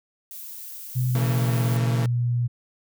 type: noise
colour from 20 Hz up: violet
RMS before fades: -38 dBFS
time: 0.31-1.77 s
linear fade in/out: 2 ms
type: tone with pitch glide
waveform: sine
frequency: 125.9 to 120.7 Hz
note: B2 to B2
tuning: +34 to -39 cents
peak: -20 dBFS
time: 0.95-2.48 s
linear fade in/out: 20 ms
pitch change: -73 cents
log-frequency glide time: 1.07-1.62 s
type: chord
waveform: sawtooth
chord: A# diminished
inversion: first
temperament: equal with one note detuned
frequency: 138.59 / 164.81 / 227.1 Hz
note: C#3 / E3 / A#3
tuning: 0 / 0 / -45 cents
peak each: -27 dBFS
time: 1.15-2.06 s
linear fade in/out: 2 ms
effects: none